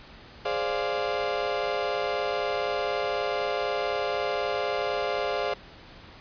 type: chord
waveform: 35% pulse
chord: D half-diminished seventh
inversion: second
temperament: equal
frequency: 415.3 / 523.3 / 587.3 / 698.5 Hz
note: Ab4 / C5 / D5 / F5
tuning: 0 / 0 / 0 / 0 cents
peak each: -30 dBFS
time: 0.45-5.54 s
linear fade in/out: 5 ms
effects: pink hiss -48 dBFS RMS until 6.2 s + resampled to 11025 Hz